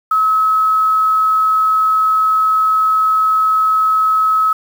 sine tone with quantisation, 1286 Hz, E6, 43 cents flat, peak -10 dBFS, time 0.11-4.53 s, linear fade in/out 5 ms, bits 6, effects none

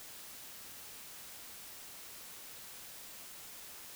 silence, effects white hiss -50 dBFS RMS until 3.95 s

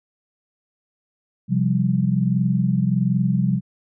sine chord, C suspended fourth, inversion none, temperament equal, 130.81 / 174.61 / 196 Hz, C3 / F3 / G3, 0 / 0 / 0 cents, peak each -21 dBFS, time 1.48-3.61 s, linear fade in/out 50 ms, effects none

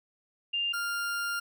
sine / 40% pulse tone pair in turn, 2800 / 1400 Hz, F7 / F6, +4 / +4 cents, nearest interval octave, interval 1200 cents, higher first, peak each -27 / -29 dBFS, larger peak first, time 0.53-0.73 / 0.73-1.4 s, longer second, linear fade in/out 10 ms, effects none

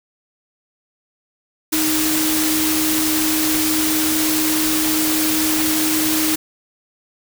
sine tone in noise, 312.4 Hz, D#4, 7 cents sharp, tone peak -19 dBFS, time 1.72-6.36 s, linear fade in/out 10 ms, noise white, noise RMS -20 dBFS, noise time 1.72-6.36 s, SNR -2 dB, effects none

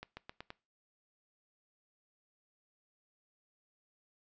accelerating click train, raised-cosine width 0.3 ms, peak -28 dBFS, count 5, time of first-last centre 0.03-0.504 s, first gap 140 ms, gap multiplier 0.89, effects noise-tail reverb RT60 0.3 s tail -21 dB re dry + resampled to 16000 Hz

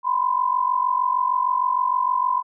sine tone pair together, 987.8 / 1034.3 Hz, B5 / C6, 0 / -20 cents, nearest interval minor second, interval 80 cents, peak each -21 dBFS, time 0.03-2.43 s, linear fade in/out 50 ms, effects none

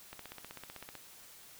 click train, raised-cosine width 0.3 ms, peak -29 dBFS, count 14, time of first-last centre 0.13-0.953 s, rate 15.8 Hz, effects white hiss -55 dBFS RMS until 1.59 s

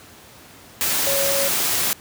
sine tone in noise, 554.4 Hz, C#5, in tune, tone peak -22 dBFS, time 1.07-1.48 s, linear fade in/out 0 ms, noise white, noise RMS -21 dBFS, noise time 0.81-1.93 s, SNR -4 dB, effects pink hiss -45 dBFS RMS until 2 s + high-pass 80 Hz 12 dB/octave

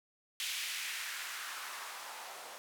blue noise with band-pass filter sweep, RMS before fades -42 dBFS, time 0.4-2.58 s, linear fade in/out 0 ms, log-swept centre 2800 to 640 Hz, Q 1.6, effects none

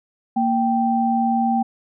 sine tone pair together, 232.3 / 782.3 Hz, A#3 / G5, -6 / -4 cents, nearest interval octave + major sixth, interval 2102 cents, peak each -19 dBFS, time 0.36-1.63 s, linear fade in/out 10 ms, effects none

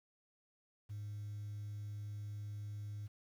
sine tone, 103.83 Hz, G#2, in tune, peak -40 dBFS, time 0.89-3.08 s, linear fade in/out 20 ms, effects tanh soft clip ceiling -40 dBFS + 11-bit

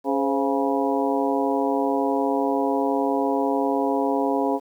harmonic tone with a mistuned harmonic, 138.59 Hz, C#3, in tune, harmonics 2 / 3 / 4 / 5 / 6 / 7, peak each -24 / -26 / -27 / -28 / -29 / -29 dBFS, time 0.04-4.6 s, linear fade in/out 50 ms, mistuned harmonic 4, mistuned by -88 cents, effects 9-bit

